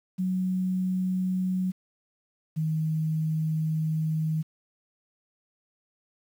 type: tone pair in turn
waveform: sine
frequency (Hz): 185 / 157.54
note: F#3 / D#3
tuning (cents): 0 / +22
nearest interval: minor third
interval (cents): 278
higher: first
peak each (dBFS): -24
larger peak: neither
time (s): 0.18-1.72 / 2.56-4.43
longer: second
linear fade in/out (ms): 20
effects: 9-bit